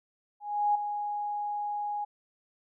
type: tone with ADSR envelope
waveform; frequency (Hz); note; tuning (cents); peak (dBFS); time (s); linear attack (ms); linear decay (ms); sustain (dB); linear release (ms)
sine; 828; G#5; -5; -21; 0.4-2.05; 350; 7; -9; 12
effects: none